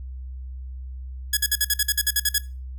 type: tone bursts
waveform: 5% pulse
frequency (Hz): 1679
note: G#6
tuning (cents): +18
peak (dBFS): -7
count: 12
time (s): 1.33-2.383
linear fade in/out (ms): 5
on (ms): 41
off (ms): 51
effects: noise-tail reverb RT60 0.3 s tail -19 dB re dry + added 64 Hz sine -32 dBFS peak until 2.78 s